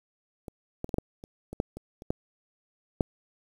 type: clicks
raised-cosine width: 2 ms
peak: -25 / -18 / -29 / -14 / -13 / -30 / -25 / -12 / -26 / -30 / -13 / -9 dBFS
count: 12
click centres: 0.482 / 0.844 / 0.892 / 0.942 / 0.984 / 1.239 / 1.53 / 1.601 / 1.77 / 2.021 / 2.105 / 3.008 s
effects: 8-bit